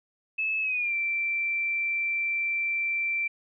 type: tone with pitch glide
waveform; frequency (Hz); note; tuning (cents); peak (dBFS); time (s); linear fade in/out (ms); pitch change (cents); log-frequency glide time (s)
sine; 2603 to 2346; E7 to D7; -22 to -2; -25; 0.38-3.28; 10; -180; 0.61-0.94
effects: none